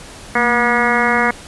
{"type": "harmonic tone with a mistuned harmonic", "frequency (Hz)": 240.7, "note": "B3", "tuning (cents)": -44, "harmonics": [1, 2, 3, 4, 5, 6, 7, 8, 9], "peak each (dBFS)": [-21, -21, -21, -21, -21, -21, -21, -21, -21], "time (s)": [0.35, 1.31], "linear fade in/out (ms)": 5, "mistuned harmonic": 1, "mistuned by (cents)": -76, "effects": ["pink hiss -36 dBFS RMS until 1.47 s", "resampled to 24000 Hz"]}